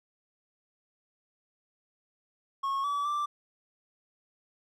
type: tone with pitch steps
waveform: triangle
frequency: 1094 / 1147 / 1175 Hz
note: C#6 / D6 / D6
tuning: -23 / -41 / +1 cents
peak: -26 dBFS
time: 2.63-3.26 s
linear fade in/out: 10 ms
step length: 210 ms
effects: none